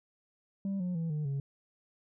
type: tone with pitch steps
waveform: sine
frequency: 196 / 179.73 / 164.82 / 151.14 / 138.59 Hz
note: G3 / F3 / E3 / D#3 / C#3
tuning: 0 / +50 / 0 / -50 / 0 cents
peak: -28 dBFS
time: 0.65-1.4 s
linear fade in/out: 2 ms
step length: 150 ms
effects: tanh soft clip ceiling -30 dBFS